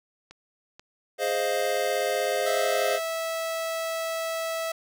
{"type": "click train", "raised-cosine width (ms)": 0.2, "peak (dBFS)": -28, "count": 5, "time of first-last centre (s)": [0.31, 2.252], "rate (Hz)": 2.06}
{"type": "chord", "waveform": "square", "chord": "F minor seventh", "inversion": "first", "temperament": "equal", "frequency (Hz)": [415.3, 523.3, 622.3, 698.5], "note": ["Ab4", "C5", "Eb5", "F5"], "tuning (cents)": [0, 0, 0, 0], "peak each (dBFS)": [-32, -29, -30, -31], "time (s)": [1.18, 3], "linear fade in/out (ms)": 50}
{"type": "tone", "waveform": "sawtooth", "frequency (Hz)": 654, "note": "E5", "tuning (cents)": -14, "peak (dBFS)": -24, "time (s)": [2.46, 4.72], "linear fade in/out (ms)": 5}
{"effects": []}